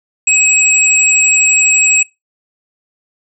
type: tone pair together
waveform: sine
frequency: 2555 / 7656 Hz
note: D#7 / A#8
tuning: +45 / +45 cents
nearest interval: octave + perfect fifth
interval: 1900 cents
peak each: -10 dBFS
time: 0.27-2.03 s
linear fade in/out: 5 ms
effects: noise-tail reverb RT60 0.2 s tail -22 dB re dry

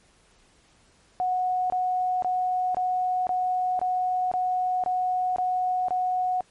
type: tone bursts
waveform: sine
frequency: 734 Hz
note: F#5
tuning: 14 cents flat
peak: -22 dBFS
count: 10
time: 1.2-6.407 s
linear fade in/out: 0 ms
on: 500 ms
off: 23 ms
effects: pink hiss -60 dBFS RMS until 6.5 s + MP3 48 kbps

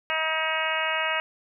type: harmonic tone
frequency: 317.7 Hz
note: D#4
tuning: 36 cents sharp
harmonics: 2 / 3 / 4 / 5 / 6 / 7 / 8 / 9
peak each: -32 / -32 / -32 / -32 / -32 / -32 / -32 / -32 dBFS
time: 0.1-1.2 s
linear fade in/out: 0 ms
effects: none

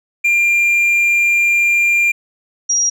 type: tone pair in turn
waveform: triangle / sine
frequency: 2391 / 5707 Hz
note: D7 / F8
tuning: +30 / +37 cents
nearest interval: octave + minor third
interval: 1507 cents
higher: second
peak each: -9 / -12 dBFS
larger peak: first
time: 0.24-2.12 / 2.69-2.9 s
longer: first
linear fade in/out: 10 ms
effects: none

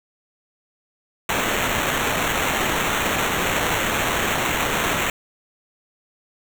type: noise with sample-and-hold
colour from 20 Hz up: white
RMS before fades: -22 dBFS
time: 1.29-5.1 s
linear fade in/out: 2 ms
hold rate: 4900 Hz
effects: none

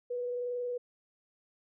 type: tone with frequency modulation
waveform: sine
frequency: 489.8 Hz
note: B4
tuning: 14 cents flat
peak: -32 dBFS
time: 0.1-0.78 s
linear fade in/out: 10 ms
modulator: 21.6 Hz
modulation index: 0.23
effects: none

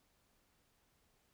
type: silence
effects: pink hiss -75 dBFS RMS until 1.33 s

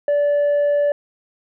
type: tone with tanh clipping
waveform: sine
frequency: 580 Hz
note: D5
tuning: 22 cents flat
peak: -15 dBFS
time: 0.08-0.92 s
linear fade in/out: 2 ms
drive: 2 dB
effects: none

